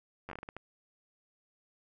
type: slowing click train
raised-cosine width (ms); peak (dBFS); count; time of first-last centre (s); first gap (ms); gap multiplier
0.5; -27; 9; 0.29-0.566; 10; 1.34
effects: none